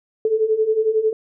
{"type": "beating tone pair", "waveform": "sine", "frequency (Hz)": [430, 441], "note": ["A4", "A4"], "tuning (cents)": [-40, 4], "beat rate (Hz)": 11, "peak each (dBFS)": [-21, -17], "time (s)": [0.25, 1.13], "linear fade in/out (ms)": 2, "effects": []}